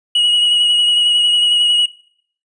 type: tone with vibrato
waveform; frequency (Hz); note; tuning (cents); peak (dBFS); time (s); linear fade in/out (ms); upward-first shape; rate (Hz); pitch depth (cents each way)
triangle; 2906; F#7; -32; -9; 0.15-1.86; 5; sine; 11; 18
effects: noise-tail reverb RT60 0.6 s tail -22 dB re dry + resampled to 22050 Hz